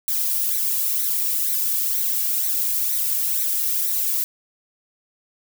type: noise with flanger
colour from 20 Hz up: violet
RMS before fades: -22 dBFS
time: 0.08-4.24 s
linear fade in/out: 0 ms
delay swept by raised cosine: 0.5 to 1.8 ms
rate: 2.1 Hz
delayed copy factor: +0.7
effects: none